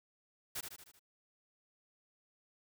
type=noise with echo; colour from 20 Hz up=white; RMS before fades=-40 dBFS; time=0.55-0.61 s; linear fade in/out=10 ms; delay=77 ms; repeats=5; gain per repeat=-5 dB; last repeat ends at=0.995 s; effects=none